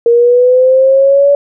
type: linear sweep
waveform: sine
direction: up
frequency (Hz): 466.2 to 572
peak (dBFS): -4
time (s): 0.06-1.35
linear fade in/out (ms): 2
effects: none